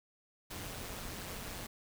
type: noise with amplitude modulation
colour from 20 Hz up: pink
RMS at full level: -41 dBFS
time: 0.5-1.67 s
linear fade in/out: 10 ms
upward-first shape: sine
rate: 183 Hz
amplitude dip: 55%
effects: none